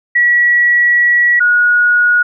sine tone pair in turn, 1930 / 1450.9 Hz, B6 / F#6, -40 / -34 cents, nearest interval perfect fourth, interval 494 cents, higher first, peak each -7 dBFS, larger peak neither, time 0.15-1.4 / 1.4-2.23 s, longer first, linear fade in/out 10 ms, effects none

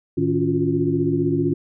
sine tone cluster, 107.6 / 154.1 / 278.7 / 347.2 / 362.6 Hz, A2 / D#3 / C#4 / F4 / F#4, -38 / -16 / +9 / -10 / -35 cents, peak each -28 / -24 / -22 / -22 / -27 dBFS, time 0.17-1.54 s, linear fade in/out 10 ms, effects none

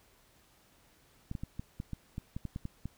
clicks, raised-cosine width 5 ms, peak -25 dBFS, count 12, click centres 1.314 / 1.352 / 1.435 / 1.595 / 1.801 / 1.933 / 2.181 / 2.365 / 2.453 / 2.561 / 2.654 / 2.856 s, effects pink hiss -65 dBFS RMS until 2.97 s

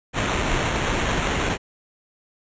pink noise with sample-and-hold, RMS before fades -23 dBFS, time 0.13-1.58 s, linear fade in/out 50 ms, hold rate 4900 Hz, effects resampled to 16000 Hz

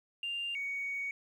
sine tone pair in turn, 2794 / 2237 Hz, F7 / C#7, 0 / +15 cents, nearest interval major third, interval 385 cents, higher first, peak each -33 / -33 dBFS, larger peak neither, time 0.23-0.55 / 0.55-1.11 s, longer second, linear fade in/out 2 ms, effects tanh soft clip ceiling -29 dBFS + 11-bit

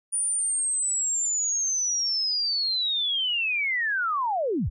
sine linear sweep, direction down, 9530 to 33.17 Hz, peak -23 dBFS, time 0.12-4.7 s, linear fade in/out 20 ms, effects none

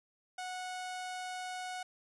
sawtooth tone, 735 Hz, F#5, 12 cents flat, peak -35 dBFS, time 0.38-1.83 s, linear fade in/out 5 ms, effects resampled to 24000 Hz

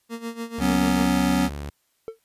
30% pulse tone with tremolo, 231.1 Hz, A#3, 15 cents flat, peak -25 dBFS, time 0.09-1.1 s, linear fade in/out 50 ms, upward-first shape sine, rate 6.8 Hz, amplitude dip 80%
sawtooth tone with pitch glide, 70.2 to 72.05 Hz, C#2 to D2, +22 to -33 cents, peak -27 dBFS, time 0.58-1.7 s, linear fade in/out 5 ms, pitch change +45 cents, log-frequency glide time 1.1-1.51 s
square chord, F# suspended fourth, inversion none, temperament just, 185 / 246.7 / 277.5 Hz, F#3 / B3 / C#4, 0 / -2 / +2 cents, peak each -24 dBFS, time 0.59-1.5 s, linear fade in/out 50 ms
triangle tone with exponential decay, 448.4 Hz, A4, 33 cents sharp, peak -24 dBFS, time 2.08-2.19 s, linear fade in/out 0 ms, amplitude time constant 22 ms
effects white hiss -69 dBFS RMS until 2.24 s + resampled to 32000 Hz

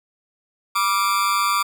40% pulse tone with amplitude modulation, 1174.7 Hz, D6, in tune, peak -13 dBFS, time 0.75-1.63 s, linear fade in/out 10 ms, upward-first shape sine, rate 200 Hz, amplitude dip 80%, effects 8-bit

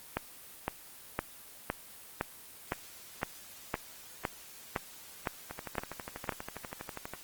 two click trains, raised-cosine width 0.5 ms, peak -23 / -14 dBFS, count 21 / 13, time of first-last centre 5.51-7.136 / 0.17-6.292 s, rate 12.3 / 1.96 Hz, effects white hiss -51 dBFS RMS until 7.23 s + Opus 24 kbps

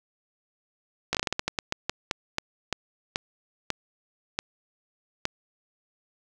slowing click train, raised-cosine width 0.2 ms, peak -8 dBFS, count 19, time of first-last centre 1.13-5.254 s, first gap 17 ms, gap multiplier 1.26, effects none

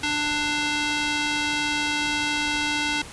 square tone with band-pass filter, 296.4 Hz, D4, 16 cents sharp, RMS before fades -25 dBFS, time 0.03-3.02 s, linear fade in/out 5 ms, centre 3100 Hz, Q 0.98, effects pink hiss -40 dBFS RMS until 3.12 s + resampled to 24000 Hz

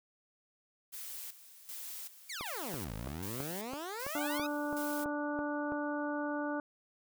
blue noise with tremolo, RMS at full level -44 dBFS, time 0.92-5.05 s, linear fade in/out 20 ms, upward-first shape square, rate 1.3 Hz, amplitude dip 75%
15% pulse exponential two-way sweep, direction down then up, 2393 to 49.48 to 1312 Hz, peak -33 dBFS, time 2.29-4.47 s, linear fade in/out 10 ms, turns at 2.93 s
click train, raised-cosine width 1 ms, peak -27 dBFS, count 11, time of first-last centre 2.41-5.721 s, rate 3.02 Hz
harmonic tone, 293.7 Hz, D4, in tune, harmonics 1 / 2 / 3 / 4 / 5, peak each -36 / -39 / -42 / -45 / -42 dBFS, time 4.15-6.6 s, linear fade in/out 2 ms
effects none

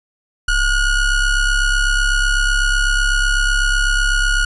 square ring-modulated tone, 735 Hz, F#5, 12 cents flat, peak -11 dBFS, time 0.48-4.45 s, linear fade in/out 5 ms, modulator 701 Hz, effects resampled to 24000 Hz

